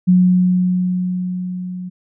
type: tone with level ramp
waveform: sine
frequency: 181.7 Hz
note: F#3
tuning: 31 cents flat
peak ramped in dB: -7 to -25 dBFS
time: 0.07-1.9 s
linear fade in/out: 20 ms
effects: none